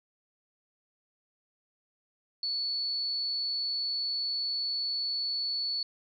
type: tone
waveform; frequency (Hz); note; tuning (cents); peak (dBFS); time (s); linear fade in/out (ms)
sine; 4435; C#8; 0; -29; 2.43-5.83; 2
effects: none